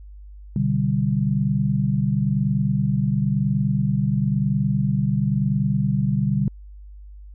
sine chord, G major, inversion first, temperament equal with one note detuned, 125.85 / 146.83 / 196 Hz, B2 / D3 / G3, +33 / 0 / 0 cents, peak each -23 / -22 / -22 dBFS, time 0.56-6.48 s, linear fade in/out 2 ms, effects added 50 Hz sine -38 dBFS peak until 7.34 s

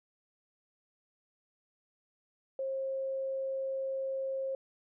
sine tone, 535 Hz, C5, 38 cents sharp, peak -32 dBFS, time 2.59-4.55 s, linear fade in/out 2 ms, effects none

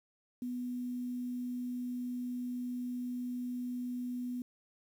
sine tone with quantisation, 246.9 Hz, B3, in tune, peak -35 dBFS, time 0.42-4.42 s, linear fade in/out 2 ms, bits 10, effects none

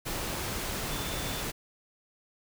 sine tone in noise, 3520 Hz, A7, in tune, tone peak -43 dBFS, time 0.9-1.43 s, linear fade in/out 20 ms, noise pink, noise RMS -34 dBFS, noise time 0.05-1.52 s, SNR -12 dB, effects none

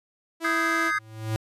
sawtooth tone, 329.6 Hz, E4, in tune, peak -24 dBFS, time 0.4-0.92 s, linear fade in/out 50 ms
triangle chord, Ab major seventh, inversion second, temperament just, 1245.9 / 1557.4 / 1661.2 / 2077 Hz, Eb6 / G6 / Ab6 / C7, +2 / -12 / 0 / -13 cents, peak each -25 / -28 / -27 / -28 dBFS, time 0.44-0.99 s, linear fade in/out 10 ms
square tone with exponential growth, 110 Hz, A2, in tune, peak -23 dBFS, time 0.85-1.36 s, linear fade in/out 0 ms, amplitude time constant 110 ms
effects resampled to 32000 Hz

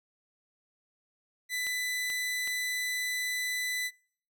sawtooth tone, 1996 Hz, B6, 18 cents sharp, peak -27 dBFS, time 1.49-3.91 s, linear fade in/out 50 ms
clicks, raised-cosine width 0.2 ms, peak -26 dBFS, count 3, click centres 1.668 / 2.101 / 2.475 s
effects noise-tail reverb RT60 0.6 s tail -26 dB re dry

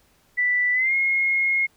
sine tone with pitch glide, 1975.5 to 2154 Hz, B6 to C7, 0 to +50 cents, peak -18 dBFS, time 0.37-1.67 s, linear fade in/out 20 ms, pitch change +150 cents, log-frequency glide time 0.73-0.94 s, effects pink hiss -61 dBFS RMS until 1.76 s

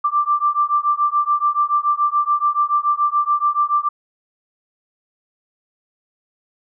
sine beating tone pair, 1174.7 / 1181.7 Hz, D6 / D6, 0 / +10 cents, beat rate 7 Hz, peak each -18 dBFS, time 0.04-3.89 s, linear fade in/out 10 ms, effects none

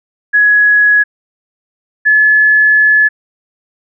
sine tone pair in turn, 1679 / 1715.3 Hz, G#6 / A6, +18 / -45 cents, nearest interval unison, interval 37 cents, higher second, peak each -5 dBFS, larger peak neither, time 0.33-1.04 / 2.05-3.09 s, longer second, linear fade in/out 20 ms, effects none

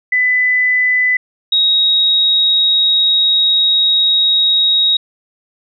sine tone pair in turn, 2000 / 3786 Hz, B6 / A#7, +21 / +26 cents, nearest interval major seventh, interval 1105 cents, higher second, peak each -10 / -9 dBFS, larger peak second, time 0.12-1.17 / 1.52-4.97 s, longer second, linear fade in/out 5 ms, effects none

